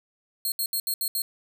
5% pulse tone bursts at uneven times, 4248 Hz, C8, 25 cents sharp, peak -18 dBFS, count 6, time 0.45-0.52 / 0.59-0.66 / 0.73-0.8 / 0.87-0.94 / 1.01-1.08 / 1.15-1.22 s, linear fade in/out 2 ms, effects none

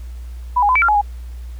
sine tone with pitch steps, 987 / 821 / 1013 / 2305 / 1383 / 844 / 821 Hz, B5 / G#5 / B5 / D7 / F6 / G#5 / G#5, -1 / -20 / +44 / -33 / -17 / +28 / -20 cents, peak -11 dBFS, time 0.56-1.015 s, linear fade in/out 10 ms, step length 65 ms, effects added 60 Hz sine -28 dBFS peak until 1.59 s + pink hiss -51 dBFS RMS until 1.59 s

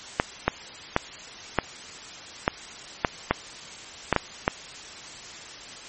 clicks, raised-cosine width 0.5 ms, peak -3 dBFS, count 10, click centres 0.199 / 0.48 / 0.964 / 1.587 / 2.479 / 3.048 / 3.31 / 4.127 / 4.163 / 4.479 s, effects white hiss -41 dBFS RMS until 5.88 s + MP3 32 kbps

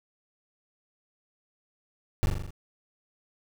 brown noise with echo, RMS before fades -22 dBFS, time 2.23-2.26 s, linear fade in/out 0 ms, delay 41 ms, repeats 6, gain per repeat -3 dB, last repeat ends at 2.506 s, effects none

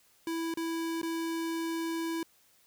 square tone with dropouts, 329.6 Hz, E4, in tune, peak -32 dBFS, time 0.27-2.23 s, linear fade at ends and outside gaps 2 ms, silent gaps 0.54-0.572 / 1.016-1.03 s, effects white hiss -65 dBFS RMS until 2.66 s

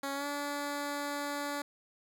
10% pulse tone with pitch glide, 277.2 to 287.8 Hz, C#4 to D4, 0 to -35 cents, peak -26 dBFS, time 0.03-1.62 s, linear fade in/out 5 ms, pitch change +65 cents, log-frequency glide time 0.14-0.26 s, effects none

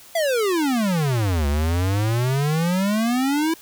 square exponential two-way sweep, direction down then up, 690 to 70 to 332.9 Hz, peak -19 dBFS, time 0.15-3.54 s, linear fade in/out 5 ms, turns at 1.47 s, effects white hiss -46 dBFS RMS until 3.61 s

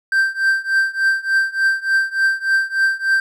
triangle tone with tremolo, 1568 Hz, G6, in tune, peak -9 dBFS, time 0.12-3.2 s, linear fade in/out 2 ms, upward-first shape triangle, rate 3.4 Hz, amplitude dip 95%, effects none

